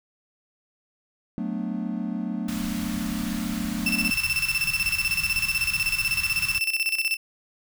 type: chord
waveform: triangle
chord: B minor seventh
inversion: second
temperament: equal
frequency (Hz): 185 / 220 / 246.9 / 293.7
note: F#3 / A3 / B3 / D4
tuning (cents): 0 / 0 / 0 / 0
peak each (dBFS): -30 / -28 / -31 / -33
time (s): 1.38-4.1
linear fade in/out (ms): 0
type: band-stop noise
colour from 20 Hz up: pink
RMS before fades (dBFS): -36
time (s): 2.48-6.59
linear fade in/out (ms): 5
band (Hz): 190 to 1000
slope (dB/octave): 48
type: tone with tremolo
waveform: 35% pulse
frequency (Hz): 2667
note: E7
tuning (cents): +20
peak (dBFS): -19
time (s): 3.86-7.17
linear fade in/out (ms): 5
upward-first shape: square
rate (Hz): 16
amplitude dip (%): 70
effects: none